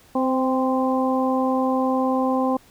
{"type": "harmonic tone with a mistuned harmonic", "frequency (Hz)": 259.8, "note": "C4", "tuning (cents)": -12, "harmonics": [1, 2, 3, 4], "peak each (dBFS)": [-21, -24, -26, -27], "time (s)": [0.15, 2.57], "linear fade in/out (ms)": 5, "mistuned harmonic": 3, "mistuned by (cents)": 21, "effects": ["pink hiss -53 dBFS RMS until 2.7 s"]}